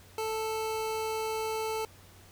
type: tone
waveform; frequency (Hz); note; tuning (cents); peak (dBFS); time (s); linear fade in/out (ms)
25% pulse; 440; A4; 0; -27; 0.18-1.85; 2
effects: added 93 Hz sine -56 dBFS peak until 2.31 s + pink hiss -56 dBFS RMS until 2.31 s